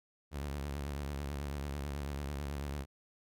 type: tone with vibrato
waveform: sawtooth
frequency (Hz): 71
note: C#2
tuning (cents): +42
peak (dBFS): -33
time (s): 0.31-2.86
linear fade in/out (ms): 50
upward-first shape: triangle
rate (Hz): 9.1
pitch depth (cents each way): 110
effects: none